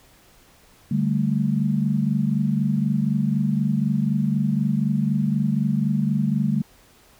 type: chord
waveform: sine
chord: D suspended fourth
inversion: none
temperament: equal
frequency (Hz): 146.83 / 196 / 220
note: D3 / G3 / A3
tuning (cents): 0 / 0 / 0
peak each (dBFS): -23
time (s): 0.91-6.62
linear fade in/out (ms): 5
effects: pink hiss -54 dBFS RMS until 7.19 s